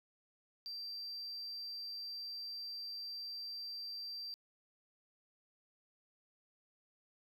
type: tone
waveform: sine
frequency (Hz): 4699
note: D8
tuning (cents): 0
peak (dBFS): -40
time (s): 0.66-4.34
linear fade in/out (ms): 0
effects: tanh soft clip ceiling -40 dBFS + 13-bit